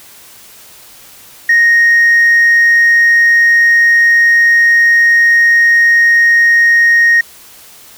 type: tone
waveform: sine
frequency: 1864.7 Hz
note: A#6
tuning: in tune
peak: -3 dBFS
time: 1.49-7.21 s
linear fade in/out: 5 ms
effects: tanh soft clip ceiling -3 dBFS + white hiss -38 dBFS RMS until 7.97 s